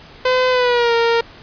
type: tone with pitch glide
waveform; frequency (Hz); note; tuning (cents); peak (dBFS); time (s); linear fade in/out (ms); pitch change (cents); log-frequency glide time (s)
sawtooth; 509 to 464.1; C5 to A#4; -48 to -8; -9; 0.25-1.21; 5; -160; 0.5-0.94
effects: pink hiss -41 dBFS RMS until 1.42 s + resampled to 11025 Hz